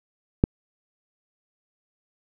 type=click; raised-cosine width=3 ms; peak=-3 dBFS; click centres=0.439 s; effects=none